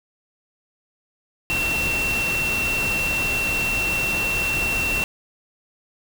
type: tone in noise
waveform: sine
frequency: 2713 Hz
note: E7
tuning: 49 cents sharp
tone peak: -21 dBFS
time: 1.5-5.04 s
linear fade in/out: 0 ms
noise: pink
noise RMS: -28 dBFS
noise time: 1.5-5.04 s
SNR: +4 dB
effects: none